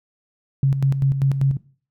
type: tone with tremolo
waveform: sine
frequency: 136.6 Hz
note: C#3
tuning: 25 cents flat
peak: -13 dBFS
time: 0.63-1.57 s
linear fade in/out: 2 ms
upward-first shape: square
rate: 5.1 Hz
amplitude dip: 55%
effects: noise-tail reverb RT60 0.4 s tail -18 dB re dry